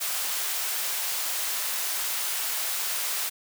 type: high-pass noise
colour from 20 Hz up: white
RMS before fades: -29 dBFS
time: 0-3.3 s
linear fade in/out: 20 ms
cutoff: 670 Hz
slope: 12 dB/octave
effects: none